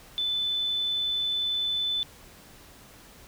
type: tone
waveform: sine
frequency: 3509 Hz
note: A7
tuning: 5 cents flat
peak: -25 dBFS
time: 0.18-2.03 s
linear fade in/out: 0 ms
effects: pink hiss -51 dBFS RMS until 3.27 s